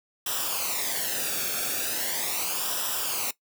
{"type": "noise with flanger", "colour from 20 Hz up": "white", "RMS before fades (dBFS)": -29, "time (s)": [0.26, 3.31], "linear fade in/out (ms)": 5, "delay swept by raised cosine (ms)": [0.45, 1.01], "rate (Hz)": 0.39, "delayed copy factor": -0.7, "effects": ["noise-tail reverb RT60 0.1 s tail -18 dB re dry"]}